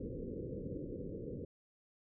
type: low-pass noise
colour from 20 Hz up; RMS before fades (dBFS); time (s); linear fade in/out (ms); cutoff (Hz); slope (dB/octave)
white; -43; 0-1.45; 5; 520; 96
effects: none